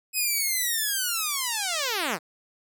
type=linear sweep; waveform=5% pulse; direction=down; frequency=2553 to 140.6 Hz; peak=-14 dBFS; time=0.13-2.19 s; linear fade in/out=50 ms; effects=none